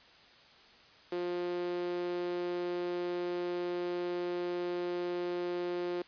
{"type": "tone with high-pass filter", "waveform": "sawtooth", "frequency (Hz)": 176.4, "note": "F3", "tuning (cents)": 18, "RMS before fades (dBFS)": -35, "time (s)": [1.12, 6.02], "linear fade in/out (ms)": 2, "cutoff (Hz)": 380, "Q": 4.8, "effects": ["white hiss -58 dBFS RMS until 6.07 s", "resampled to 11025 Hz"]}